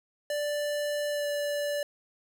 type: tone with pitch glide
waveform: square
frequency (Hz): 587.3 to 581.9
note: D5 to D5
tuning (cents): 0 to -16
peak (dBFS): -29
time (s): 0.3-1.83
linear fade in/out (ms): 2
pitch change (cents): -16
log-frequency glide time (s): 1.1-1.26
effects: none